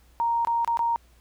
sine tone with dropouts, 932.3 Hz, A#5, in tune, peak -21 dBFS, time 0.2-0.96 s, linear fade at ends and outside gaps 0 ms, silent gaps 0.449-0.472 / 0.647-0.676 / 0.772-0.792 s, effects added 60 Hz sine -55 dBFS peak until 1.2 s + pink hiss -62 dBFS RMS until 1.2 s

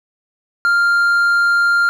sine tone with hard clipping, 1396.9 Hz, F6, in tune, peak -12 dBFS, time 0.65-1.89 s, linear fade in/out 0 ms, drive 3 dB, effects none

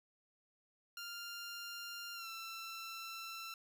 15% pulse tone with pitch glide, 1396.9 to 1340.8 Hz, F6 to E6, 0 to +29 cents, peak -38 dBFS, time 0.97-3.54 s, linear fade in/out 2 ms, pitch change -71 cents, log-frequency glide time 2.14-2.28 s, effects none

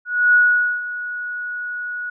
sine tone with ADSR envelope, 1461 Hz, F#6, 22 cents flat, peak -9 dBFS, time 0.05-2.1 s, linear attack 290 ms, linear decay 470 ms, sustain -15 dB, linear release 6 ms, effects none

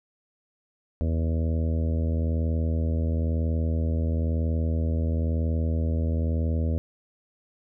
harmonic tone, 81 Hz, E2, 30 cents flat, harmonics 1 / 2 / 3 / 4 / 5 / 6 / 7 / 8, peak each -23 / -33 / -32 / -40 / -42 / -39 / -40 / -46 dBFS, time 1.01-6.78 s, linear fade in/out 0 ms, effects none

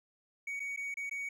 triangle tone with dropouts, 2244 Hz, C#7, 21 cents sharp, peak -34 dBFS, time 0.47-1.29 s, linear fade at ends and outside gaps 5 ms, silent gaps 0.596-0.601 / 0.763-0.773 / 0.942-0.97 / 1.096-1.111 s, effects none

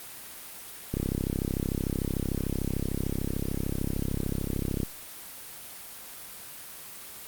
click train, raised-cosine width 3 ms, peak -15 dBFS, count 131, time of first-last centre 0.94-4.832 s, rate 33.4 Hz, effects white hiss -43 dBFS RMS until 7.27 s + Opus 32 kbps

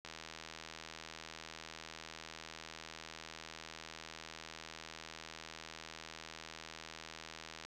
click train, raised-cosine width 0.2 ms, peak -29 dBFS, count 609, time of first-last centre 0.05-7.65 s, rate 80 Hz, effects none

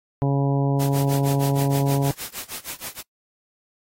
harmonic tone, 139.1 Hz, C#3, 6 cents sharp, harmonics 1 / 2 / 3 / 4 / 5 / 6 / 7, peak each -19 / -25 / -29 / -31 / -33 / -35 / -36 dBFS, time 0.22-2.11 s, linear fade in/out 0 ms
white noise with tremolo, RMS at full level -31 dBFS, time 0.79-3.02 s, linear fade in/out 20 ms, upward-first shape sine, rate 6.4 Hz, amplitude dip 95%
effects noise-tail reverb RT60 0.1 s tail -22 dB re dry + AAC 48 kbps

